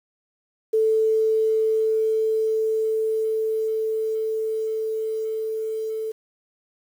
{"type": "tone with level ramp", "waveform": "sine", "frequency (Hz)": 440, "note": "A4", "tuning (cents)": 0, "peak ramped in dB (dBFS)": [-16, -25], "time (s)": [0.73, 6.12], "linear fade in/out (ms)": 10, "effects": ["8-bit"]}